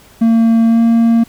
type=tone with pitch glide; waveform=triangle; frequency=227.7 to 230.3 Hz; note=A#3 to A#3; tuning=-40 to -21 cents; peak=-5 dBFS; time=0.21-1.24 s; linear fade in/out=10 ms; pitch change=+19 cents; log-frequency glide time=0.66-0.81 s; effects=pink hiss -44 dBFS RMS until 1.28 s